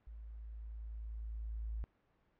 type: tone with level ramp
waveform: sine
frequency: 54.9 Hz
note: A1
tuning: 3 cents flat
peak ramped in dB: -47 to -37 dBFS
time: 0.07-1.84 s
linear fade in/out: 0 ms
effects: pink hiss -75 dBFS RMS until 2.39 s + low-pass 2000 Hz 12 dB/octave